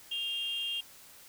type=tone pair together; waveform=sine; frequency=2794 / 3220 Hz; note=F7 / G7; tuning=0 / +46 cents; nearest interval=major second; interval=246 cents; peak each=-34 / -33 dBFS; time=0.11-0.81 s; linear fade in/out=10 ms; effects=tanh soft clip ceiling -27 dBFS + white hiss -54 dBFS RMS until 1.28 s